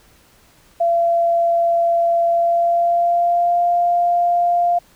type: tone with pitch glide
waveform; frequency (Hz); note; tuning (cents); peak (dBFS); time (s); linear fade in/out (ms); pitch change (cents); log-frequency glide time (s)
sine; 681 to 697.7; F5 to F5; -44 to -2; -13; 0.8-4.79; 10; +42; 2.27-3.6
effects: pink hiss -52 dBFS RMS until 4.95 s